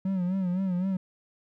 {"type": "tone with vibrato", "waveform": "triangle", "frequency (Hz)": 185, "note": "F#3", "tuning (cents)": 0, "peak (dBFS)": -23, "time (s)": [0.05, 0.97], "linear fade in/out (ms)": 5, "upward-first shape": "sine", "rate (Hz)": 3.9, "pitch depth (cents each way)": 84, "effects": []}